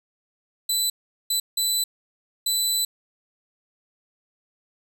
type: tone bursts at uneven times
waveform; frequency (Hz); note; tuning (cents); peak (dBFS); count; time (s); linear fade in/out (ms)
20% pulse; 3994; B7; +19; -15; 4; 0.69-0.9 / 1.3-1.4 / 1.57-1.84 / 2.46-2.85; 5
effects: none